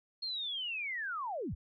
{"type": "linear sweep", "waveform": "sine", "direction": "down", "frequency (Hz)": [4316, 32.52], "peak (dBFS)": -35, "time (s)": [0.22, 1.55], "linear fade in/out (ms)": 10, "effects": []}